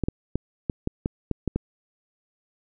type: clicks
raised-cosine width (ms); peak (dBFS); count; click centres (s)
3; -11; 9; 0.037 / 0.085 / 0.356 / 0.698 / 0.874 / 1.059 / 1.313 / 1.477 / 1.56
effects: none